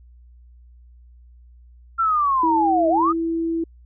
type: linear two-way sweep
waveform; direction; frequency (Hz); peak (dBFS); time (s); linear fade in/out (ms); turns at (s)
sine; down then up; 1371 to 622.3 to 1298; -16; 1.98-3.13; 20; 2.89
type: tone with pitch glide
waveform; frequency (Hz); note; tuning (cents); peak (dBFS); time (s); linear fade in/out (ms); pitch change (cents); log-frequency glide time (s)
sine; 325.8 to 330.3; E4 to E4; -20 to +4; -20; 2.43-3.64; 5; +24; 2.54-3.04
effects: added 60 Hz sine -45 dBFS peak until 3.85 s